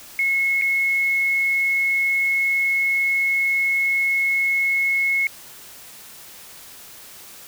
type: tone with dropouts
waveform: sine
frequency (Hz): 2179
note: C#7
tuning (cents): -30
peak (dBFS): -17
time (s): 0.19-5.27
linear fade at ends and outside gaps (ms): 1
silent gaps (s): 0.614-0.62
effects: white hiss -42 dBFS RMS until 7.47 s